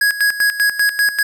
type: tone with tremolo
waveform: square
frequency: 1661.2 Hz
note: G#6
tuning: in tune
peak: -12 dBFS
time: 0.01-1.23 s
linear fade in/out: 5 ms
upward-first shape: square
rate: 5.1 Hz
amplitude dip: 75%
effects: none